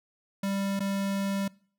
square tone with dropouts, 197 Hz, G3, 9 cents sharp, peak -28 dBFS, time 0.43-1.48 s, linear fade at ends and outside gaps 5 ms, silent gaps 0.794-0.803 s, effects noise-tail reverb RT60 0.5 s tail -23 dB re dry

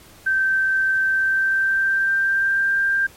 sine tone with pitch glide, 1554 to 1587.6 Hz, G6 to G6, -16 to +22 cents, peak -16 dBFS, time 0.26-3.07 s, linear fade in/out 10 ms, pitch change +38 cents, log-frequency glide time 1.04-2.8 s, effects pink hiss -47 dBFS RMS until 3.16 s + MP3 64 kbps

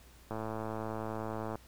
click train, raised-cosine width 1 ms, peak -24 dBFS, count 138, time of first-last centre 0.31-1.555 s, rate 110 Hz, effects added 60 Hz sine -57 dBFS peak until 1.67 s + pink hiss -60 dBFS RMS until 1.67 s

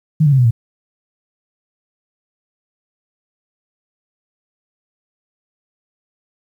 sine tone with pitch steps, 155.56 / 144.31 / 133.87 / 124.18 / 115.2 Hz, D#3 / D3 / C3 / B2 / A#2, 0 / -30 / +40 / +10 / -20 cents, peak -8 dBFS, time 0.2-0.51 s, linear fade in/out 10 ms, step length 62 ms, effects 8-bit

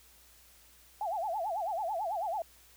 sine tone with vibrato, 758 Hz, F#5, 42 cents sharp, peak -31 dBFS, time 1.01-2.42 s, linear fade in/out 2 ms, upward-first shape sine, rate 9.1 Hz, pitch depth 250 cents each way, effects added 60 Hz sine -65 dBFS peak until 2.76 s + white hiss -60 dBFS RMS until 2.76 s

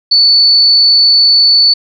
sine tone, 4473 Hz, C#8, 15 cents sharp, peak -4 dBFS, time 0.11-1.74 s, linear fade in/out 10 ms, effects none

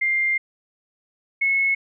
sine tone pair in turn, 2100 / 2188 Hz, C7 / C#7, +6 / -23 cents, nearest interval minor second, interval 71 cents, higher second, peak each -18 / -17 dBFS, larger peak second, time 0.01-0.38 / 1.41-1.75 s, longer first, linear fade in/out 10 ms, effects none

